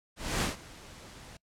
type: noise with ADSR envelope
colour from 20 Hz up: pink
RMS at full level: -28 dBFS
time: 0.16-1.37 s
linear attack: 260 ms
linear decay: 140 ms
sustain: -21 dB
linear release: 4 ms
effects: noise-tail reverb RT60 0.1 s tail -24 dB re dry + low-pass 9000 Hz 12 dB/octave